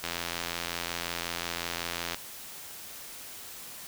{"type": "click train", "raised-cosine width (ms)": 0.2, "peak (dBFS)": -14, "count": 181, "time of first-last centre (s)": [0.04, 2.145], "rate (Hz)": 85.5, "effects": ["white hiss -44 dBFS RMS until 3.87 s"]}